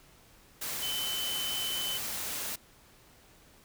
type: tone in noise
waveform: sine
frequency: 3044 Hz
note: F#7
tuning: 48 cents sharp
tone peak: -33 dBFS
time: 0.82-1.98 s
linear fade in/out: 10 ms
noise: white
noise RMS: -36 dBFS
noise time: 0.61-2.56 s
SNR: 0 dB
effects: pink hiss -59 dBFS RMS until 3.64 s